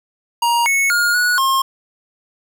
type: tone with pitch steps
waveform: square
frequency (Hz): 943 / 2204 / 1424 / 1464 / 1070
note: A#5 / C#7 / F6 / F#6 / C6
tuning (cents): +20 / -11 / +33 / -19 / +38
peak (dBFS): -14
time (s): 0.42-1.62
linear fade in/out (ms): 5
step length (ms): 240
effects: none